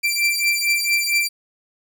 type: beating tone pair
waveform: sawtooth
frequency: 2349 / 2353.4 Hz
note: D7 / D7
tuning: 0 / +3 cents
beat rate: 4.4 Hz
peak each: -17 dBFS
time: 0.03-1.29 s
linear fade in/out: 20 ms
effects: none